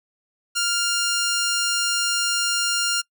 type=tone; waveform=10% pulse; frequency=1400 Hz; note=F6; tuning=4 cents sharp; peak=-12 dBFS; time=0.55-3.02 s; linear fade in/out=20 ms; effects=noise-tail reverb RT60 0.1 s tail -24 dB re dry